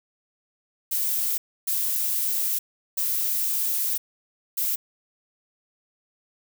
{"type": "noise bursts at uneven times", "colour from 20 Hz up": "violet", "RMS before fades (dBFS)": -25, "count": 4, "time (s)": [[0.91, 1.38], [1.67, 2.59], [2.97, 3.98], [4.57, 4.76]], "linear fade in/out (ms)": 10, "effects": []}